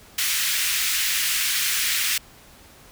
pink high-pass noise, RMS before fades -23 dBFS, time 0.18-2.18 s, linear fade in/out 5 ms, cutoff 1800 Hz, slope 24 dB/octave, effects pink hiss -49 dBFS RMS until 2.91 s

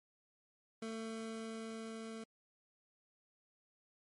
25% pulse tone with level ramp, 223.8 Hz, A3, 30 cents sharp, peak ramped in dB -37 to -41 dBFS, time 0.82-2.24 s, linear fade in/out 5 ms, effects MP3 48 kbps

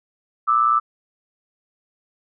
sine tone pair together, 1189 / 1308.6 Hz, D6 / E6, +21 / -13 cents, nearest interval major second, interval 166 cents, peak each -17 dBFS, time 0.47-0.8 s, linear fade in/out 20 ms, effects none

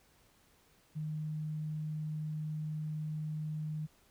sine tone, 154 Hz, D#3, 17 cents flat, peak -35 dBFS, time 0.95-3.87 s, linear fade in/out 20 ms, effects pink hiss -67 dBFS RMS until 4.1 s

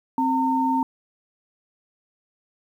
sine tone pair together, 262.6 / 911.3 Hz, C4 / A#5, +6 / -39 cents, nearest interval octave + minor seventh, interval 2155 cents, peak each -22 / -21 dBFS, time 0.18-0.83 s, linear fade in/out 2 ms, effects 9-bit

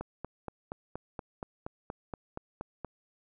click train, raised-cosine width 1 ms, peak -23 dBFS, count 13, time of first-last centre 0.01-2.847 s, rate 4.23 Hz, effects none

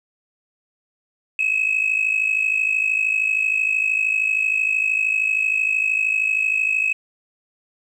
sine tone pair together, 2540 / 2593 Hz, D#7 / E7, +35 / -29 cents, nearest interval unison, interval 36 cents, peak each -19 dBFS, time 1.39-6.93 s, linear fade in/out 2 ms, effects tanh soft clip ceiling -12 dBFS + 9-bit

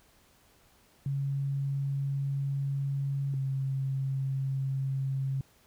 sine tone pair in turn, 138.59 / 134.88 Hz, C#3 / C#3, 0 / -47 cents, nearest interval unison, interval 47 cents, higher first, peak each -28 dBFS, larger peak neither, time 1.06-3.34 / 3.34-5.41 s, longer first, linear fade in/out 2 ms, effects pink hiss -63 dBFS RMS until 5.66 s

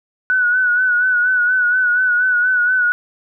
sine tone with vibrato, 1480 Hz, F#6, in tune, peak -12 dBFS, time 0.3-2.92 s, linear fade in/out 0 ms, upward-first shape sine, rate 4.2 Hz, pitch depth 46 cents each way, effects none

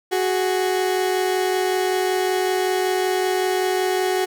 30% pulse tone pair together, 370 / 415.3 Hz, F#4 / G#4, 0 / 0 cents, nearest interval major second, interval 200 cents, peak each -17 / -23 dBFS, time 0.11-4.26 s, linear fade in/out 20 ms, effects none

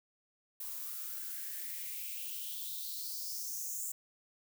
violet noise with high-pass filter sweep, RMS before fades -41 dBFS, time 0.6-3.92 s, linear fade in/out 5 ms, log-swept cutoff 970 to 7600 Hz, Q 5.1, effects none

